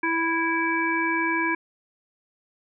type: harmonic tone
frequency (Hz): 329.6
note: E4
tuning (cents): 0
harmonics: 1 / 3 / 5 / 7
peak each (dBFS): -27 / -27 / -27 / -27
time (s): 0.03-1.55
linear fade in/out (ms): 5
effects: none